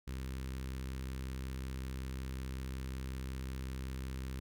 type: tone with notch filter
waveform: sawtooth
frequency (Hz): 65.41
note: C2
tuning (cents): 0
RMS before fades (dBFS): -41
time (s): 0.07-4.4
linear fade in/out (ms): 10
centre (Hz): 700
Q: 0.85
effects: none